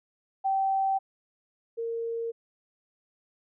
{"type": "tone pair in turn", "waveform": "sine", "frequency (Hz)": [775, 460.8], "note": ["G5", "A#4"], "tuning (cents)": [-20, -20], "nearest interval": "major sixth", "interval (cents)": 900, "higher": "first", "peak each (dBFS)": [-23, -29], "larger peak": "first", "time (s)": [[0.44, 0.99], [1.77, 2.32]], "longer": "neither", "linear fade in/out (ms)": 20, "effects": []}